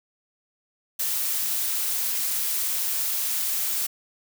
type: noise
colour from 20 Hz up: blue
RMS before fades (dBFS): -26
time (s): 0.99-3.87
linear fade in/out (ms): 10
effects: none